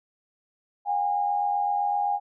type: tone pair together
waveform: sine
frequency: 726.2 / 814 Hz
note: F#5 / G#5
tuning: -33 / -35 cents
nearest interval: major second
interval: 198 cents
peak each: -30 / -23 dBFS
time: 0.85-2.2 s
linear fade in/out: 50 ms
effects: none